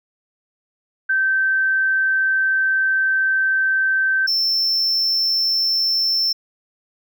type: tone pair in turn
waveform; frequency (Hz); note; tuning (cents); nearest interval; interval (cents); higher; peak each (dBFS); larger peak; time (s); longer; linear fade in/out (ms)
sine / triangle; 1551 / 5354; G6 / E8; -19 / +26; octave + major sixth; 2145; second; -15; neither; 1.09-4.27 / 4.27-6.33; first; 10
effects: none